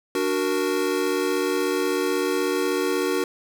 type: chord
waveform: square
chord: D augmented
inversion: none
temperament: equal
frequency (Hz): 293.7 / 370 / 466.2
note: D4 / F#4 / A#4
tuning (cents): 0 / 0 / 0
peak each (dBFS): -28 / -25 / -27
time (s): 0.15-3.24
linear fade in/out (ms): 2
effects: none